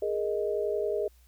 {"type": "chord", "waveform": "sine", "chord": "Ab suspended second", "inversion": "none", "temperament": "equal", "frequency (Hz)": [415.3, 466.2, 622.3], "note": ["Ab4", "Bb4", "Eb5"], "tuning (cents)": [0, 0, 0], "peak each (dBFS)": [-29, -33, -32], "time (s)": [0.02, 1.08], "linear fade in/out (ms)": 5, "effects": ["added 60 Hz sine -56 dBFS peak until 1.27 s", "white hiss -66 dBFS RMS until 1.27 s"]}